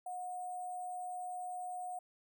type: tone with sample-and-hold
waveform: sine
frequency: 725 Hz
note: F#5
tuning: 35 cents flat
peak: -39 dBFS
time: 0.06-1.99 s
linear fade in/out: 5 ms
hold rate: 8820 Hz
effects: none